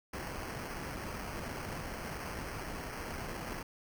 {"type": "noise with sample-and-hold", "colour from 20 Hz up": "pink", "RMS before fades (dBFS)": -41, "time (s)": [0.13, 3.63], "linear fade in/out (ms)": 5, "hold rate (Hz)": 3675, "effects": []}